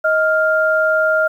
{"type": "tone pair together", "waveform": "sine", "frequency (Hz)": [630, 1399.7], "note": ["D#5", "F6"], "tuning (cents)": [21, 3], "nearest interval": "octave + major second", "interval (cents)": 1382, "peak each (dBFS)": -15, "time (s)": [0.04, 1.28], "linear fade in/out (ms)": 10, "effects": ["8-bit"]}